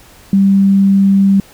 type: tone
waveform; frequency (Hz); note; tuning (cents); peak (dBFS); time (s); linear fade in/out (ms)
sine; 196; G3; 0; -6; 0.33-1.4; 2
effects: pink hiss -42 dBFS RMS until 1.53 s